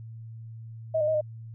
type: tone with pitch steps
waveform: sine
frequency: 637 / 606 / 629 / 610 Hz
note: D#5 / D#5 / D#5 / D#5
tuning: +41 / -46 / +19 / -34 cents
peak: -22 dBFS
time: 0.94-1.212 s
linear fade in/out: 10 ms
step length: 68 ms
effects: added 113 Hz sine -39 dBFS peak until 1.54 s